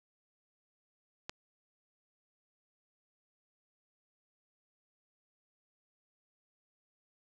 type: click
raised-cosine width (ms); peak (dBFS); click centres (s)
0.2; -21; 1.295
effects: none